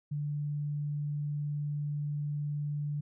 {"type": "tone", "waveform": "sine", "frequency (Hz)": 146.83, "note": "D3", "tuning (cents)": 0, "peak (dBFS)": -31, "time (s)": [0.11, 3.01], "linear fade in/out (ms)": 10, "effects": []}